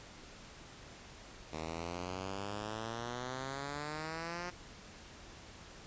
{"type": "exponential sweep", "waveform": "5% pulse", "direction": "up", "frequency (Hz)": [77.5, 179.4], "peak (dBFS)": -28, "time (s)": [1.52, 4.51], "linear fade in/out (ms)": 20, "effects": ["pink hiss -53 dBFS RMS until 5.86 s", "resampled to 16000 Hz"]}